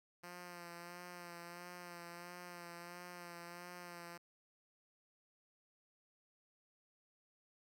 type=tone with vibrato; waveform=5% pulse; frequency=174.61 Hz; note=F3; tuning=in tune; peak=-38 dBFS; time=0.23-4.18 s; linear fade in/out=10 ms; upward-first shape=sine; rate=1.5 Hz; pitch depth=30 cents each way; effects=none